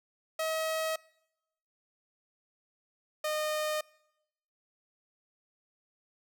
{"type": "tone pair in turn", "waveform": "sawtooth", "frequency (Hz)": [638, 612.5], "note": ["D#5", "D#5"], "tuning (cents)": [43, -27], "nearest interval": "minor second", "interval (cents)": 70, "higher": "first", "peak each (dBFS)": -26, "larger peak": "neither", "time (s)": [[0.39, 0.96], [3.24, 3.81]], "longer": "neither", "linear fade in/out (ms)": 5, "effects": ["noise-tail reverb RT60 0.9 s tail -25 dB re dry"]}